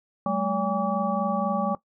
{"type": "tone cluster", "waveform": "sine", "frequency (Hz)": [191.6, 215.6, 572, 809, 1146], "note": ["G3", "A3", "D5", "G#5", "D6"], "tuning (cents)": [-39, -35, -46, -46, -43], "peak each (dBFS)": -29, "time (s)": [0.26, 1.75], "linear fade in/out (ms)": 2, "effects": ["noise-tail reverb RT60 0.1 s tail -18 dB re dry"]}